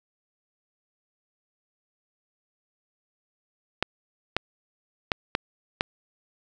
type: clicks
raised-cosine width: 0.3 ms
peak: -6 dBFS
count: 5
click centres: 3.826 / 4.366 / 5.118 / 5.351 / 5.809 s
effects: none